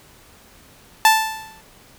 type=tone with exponential decay; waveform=sawtooth; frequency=880 Hz; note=A5; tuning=in tune; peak=-4 dBFS; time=1.05-1.61 s; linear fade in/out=1 ms; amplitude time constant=120 ms; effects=pink hiss -49 dBFS RMS until 1.98 s